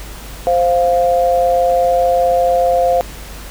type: tone pair together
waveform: sine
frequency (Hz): 523.3 / 698.5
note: C5 / F5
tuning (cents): 0 / 0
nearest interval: perfect fourth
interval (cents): 500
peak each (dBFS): -13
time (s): 0.47-3.01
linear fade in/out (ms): 0
effects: added 50 Hz sine -31 dBFS peak until 3.5 s + pink hiss -34 dBFS RMS until 3.5 s